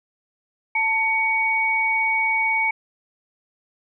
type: tone pair together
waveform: sine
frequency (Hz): 887 / 2241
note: A5 / C#7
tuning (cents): +14 / +18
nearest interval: octave + major third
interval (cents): 1604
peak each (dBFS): -24 / -19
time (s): 0.75-2.71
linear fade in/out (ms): 5
effects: none